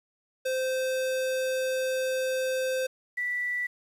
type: tone pair in turn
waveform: square / sine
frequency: 519 / 1965.1 Hz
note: C5 / B6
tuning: -14 / -9 cents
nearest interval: octave + major seventh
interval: 2305 cents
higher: second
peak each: -27 dBFS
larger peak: neither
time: 0.45-2.87 / 3.17-3.67 s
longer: first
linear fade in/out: 10 ms
effects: resampled to 32000 Hz + 9-bit